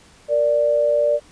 sine tone pair together, 466.2 / 587.4 Hz, A#4 / D5, 0 / 0 cents, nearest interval major third, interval 400 cents, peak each -23 / -15 dBFS, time 0.28-1.2 s, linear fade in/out 50 ms, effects pink hiss -50 dBFS RMS until 1.31 s + resampled to 22050 Hz

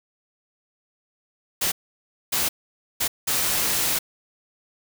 white noise bursts at uneven times, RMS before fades -23 dBFS, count 4, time 1.61-1.72 / 2.32-2.49 / 3-3.08 / 3.27-3.99 s, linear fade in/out 10 ms, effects none

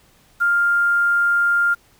sine tone with quantisation, 1400 Hz, F6, 4 cents sharp, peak -14 dBFS, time 0.4-1.75 s, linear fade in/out 20 ms, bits 7, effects pink hiss -55 dBFS RMS until 1.99 s

